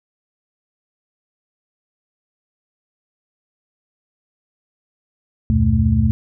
sine tone cluster, 74.3 / 90.6 / 120.8 / 218.2 Hz, D2 / F#2 / B2 / A3, +21 / -36 / -38 / -14 cents, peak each -18 dBFS, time 5.5-6.11 s, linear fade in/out 0 ms, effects none

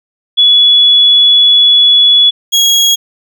sine / 30% pulse tone pair in turn, 3401 / 3308 Hz, G#7 / G#7, +40 / -8 cents, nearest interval unison, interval 48 cents, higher first, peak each -3 dBFS, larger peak neither, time 0.37-2.31 / 2.52-2.96 s, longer first, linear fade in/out 20 ms, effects none

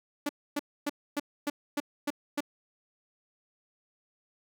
sawtooth tone bursts, 290.2 Hz, D4, 21 cents flat, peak -24 dBFS, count 8, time 0.26-2.406 s, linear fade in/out 5 ms, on 32 ms, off 270 ms, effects none

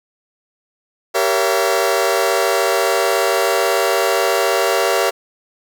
sawtooth chord, G diminished seventh, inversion none, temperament just, 392 / 470.4 / 564.5 / 677.4 Hz, G4 / Bb4 / Db5 / Fb5, 0 / +16 / +31 / +47 cents, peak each -16 dBFS, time 1.14-5.11 s, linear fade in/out 20 ms, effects none

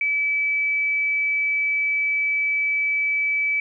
sine tone, 2300 Hz, D7, 37 cents flat, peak -19 dBFS, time 0.01-3.6 s, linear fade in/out 2 ms, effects 10-bit

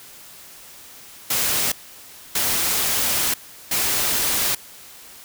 white noise bursts at uneven times, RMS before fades -21 dBFS, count 3, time 1.3-1.72 / 2.35-3.34 / 3.71-4.55 s, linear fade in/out 5 ms, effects white hiss -43 dBFS RMS until 5.24 s

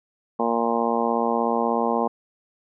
harmonic tone, 116.54 Hz, A#2, in tune, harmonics 2 / 3 / 4 / 5 / 6 / 7 / 8 / 9, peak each -26 / -31 / -26 / -29 / -29 / -27 / -30 / -29 dBFS, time 0.39-2.08 s, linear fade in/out 10 ms, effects none

